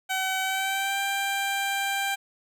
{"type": "tone with pitch glide", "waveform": "15% pulse", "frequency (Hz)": [759, 789.9], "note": ["F#5", "G5"], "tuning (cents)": [44, 13], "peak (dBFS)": -19, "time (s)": [0.09, 2.16], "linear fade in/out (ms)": 20, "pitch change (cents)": 69, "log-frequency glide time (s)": [0.41, 1], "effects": []}